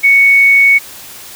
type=tone; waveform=sine; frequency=2222 Hz; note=C#7; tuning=4 cents sharp; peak=-4 dBFS; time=0.03-0.79 s; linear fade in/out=20 ms; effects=white hiss -32 dBFS RMS until 1.35 s